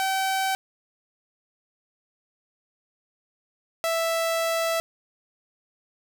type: tone pair in turn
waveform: sawtooth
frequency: 768 / 659.9 Hz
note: G5 / E5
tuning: -36 / +2 cents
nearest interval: minor third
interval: 262 cents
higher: first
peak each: -19 dBFS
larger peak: neither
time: 0-0.55 / 3.84-4.8 s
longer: second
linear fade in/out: 0 ms
effects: none